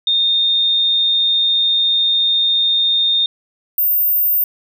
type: tone pair in turn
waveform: sine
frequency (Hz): 3657 / 14628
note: A#7 / A#9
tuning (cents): -34 / -34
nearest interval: 2 octaves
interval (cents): 2400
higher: second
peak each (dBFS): -12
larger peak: neither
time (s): 0.07-3.26 / 3.78-4.44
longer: first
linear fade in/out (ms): 2
effects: none